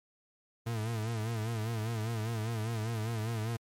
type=tone with vibrato; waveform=40% pulse; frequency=112 Hz; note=A2; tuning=31 cents sharp; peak=-31 dBFS; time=0.66-3.57 s; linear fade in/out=10 ms; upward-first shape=sine; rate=5 Hz; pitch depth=85 cents each way; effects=MP3 64 kbps